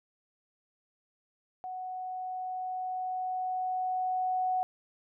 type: tone with level ramp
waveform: sine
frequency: 741 Hz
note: F#5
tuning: 2 cents sharp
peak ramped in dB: -36 to -26 dBFS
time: 1.64-4.63 s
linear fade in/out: 0 ms
effects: none